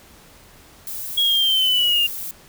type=noise; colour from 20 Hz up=violet; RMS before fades=-30 dBFS; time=0.87-2.31 s; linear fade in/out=0 ms
type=linear sweep; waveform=sine; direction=down; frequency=3323 to 2794 Hz; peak=-15 dBFS; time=1.17-2.07 s; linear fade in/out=10 ms
effects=pink hiss -48 dBFS RMS until 2.48 s

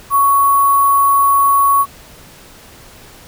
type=tone with sample-and-hold; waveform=sine; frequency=1113 Hz; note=C#6; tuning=7 cents sharp; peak=-8 dBFS; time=0.1-1.86 s; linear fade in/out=50 ms; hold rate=11025 Hz; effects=pink hiss -40 dBFS RMS until 3.27 s

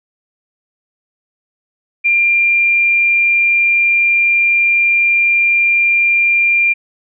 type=tone; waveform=sine; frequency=2388 Hz; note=D7; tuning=28 cents sharp; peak=-9 dBFS; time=2.04-6.74 s; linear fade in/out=20 ms; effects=none

